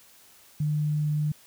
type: tone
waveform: sine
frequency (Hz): 150.3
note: D3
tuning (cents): +40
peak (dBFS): -23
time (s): 0.6-1.32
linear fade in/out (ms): 5
effects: white hiss -55 dBFS RMS until 1.46 s